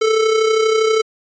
square tone with amplitude modulation, 440 Hz, A4, in tune, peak -11 dBFS, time 0.01-1.02 s, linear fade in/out 10 ms, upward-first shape sine, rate 32.5 Hz, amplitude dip 50%, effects resampled to 16000 Hz

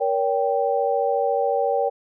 sine chord, G diminished, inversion first, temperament just, 470.4 / 564.5 / 784 Hz, Bb4 / Db5 / G5, +16 / +31 / 0 cents, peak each -23 dBFS, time 0-1.9 s, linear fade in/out 20 ms, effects none

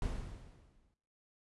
brown noise with exponential decay, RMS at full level -35 dBFS, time 0.02-0.94 s, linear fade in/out 1 ms, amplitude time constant 200 ms, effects noise-tail reverb RT60 0.6 s tail -18 dB re dry + resampled to 24000 Hz

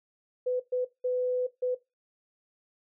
sine tone bursts at uneven times, 501 Hz, B4, 25 cents sharp, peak -25 dBFS, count 4, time 0.46-0.6 / 0.72-0.85 / 1.04-1.47 / 1.62-1.75 s, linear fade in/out 10 ms, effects noise-tail reverb RT60 0.2 s tail -17 dB re dry

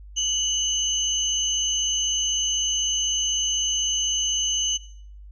sine tone pair together, 2960 / 6272 Hz, F#7 / G8, 0 / 0 cents, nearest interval octave + minor second, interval 1300 cents, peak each -24 dBFS, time 0.16-4.78 s, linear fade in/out 20 ms, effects noise-tail reverb RT60 0.6 s tail -19 dB re dry + added 50 Hz sine -40 dBFS peak until 5.31 s

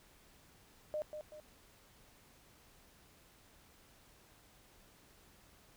sine tone with echo, 608 Hz, D#5, 40 cents flat, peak -35 dBFS, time 0.94-1.02 s, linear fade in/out 0 ms, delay 190 ms, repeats 2, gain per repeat -7 dB, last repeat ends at 1.4 s, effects pink hiss -64 dBFS RMS until 5.76 s

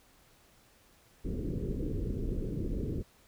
pink low-pass noise, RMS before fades -34 dBFS, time 1.24-3.03 s, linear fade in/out 20 ms, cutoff 460 Hz, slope 48 dB/octave, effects pink hiss -63 dBFS RMS until 3.27 s

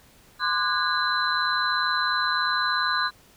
sine tone cluster, 1033 / 1194 / 1477 / 1640 / 4038 Hz, C6 / D6 / F#6 / G#6 / B7, -22 / +28 / -3 / -22 / +38 cents, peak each -28 dBFS, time 0.39-3.11 s, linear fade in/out 50 ms, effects pink hiss -55 dBFS RMS until 3.36 s

